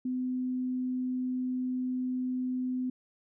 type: tone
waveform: sine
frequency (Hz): 253.9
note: B3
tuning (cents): +48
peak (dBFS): -29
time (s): 0.05-2.9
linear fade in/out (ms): 5
effects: none